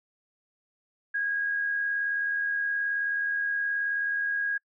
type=tone with amplitude modulation; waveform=sine; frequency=1641 Hz; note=G#6; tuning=21 cents flat; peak=-24 dBFS; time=1.14-4.58 s; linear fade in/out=10 ms; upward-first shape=sine; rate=78.9 Hz; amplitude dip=35%; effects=noise-tail reverb RT60 0.1 s tail -26 dB re dry